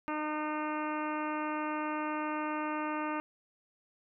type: harmonic tone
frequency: 304.6 Hz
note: D#4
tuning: 37 cents flat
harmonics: 1 / 2 / 3 / 4 / 5 / 6 / 7 / 8 / 9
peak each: -36 / -41 / -38 / -39 / -44 / -49 / -48 / -49 / -49 dBFS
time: 0.08-3.2 s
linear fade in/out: 0 ms
effects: none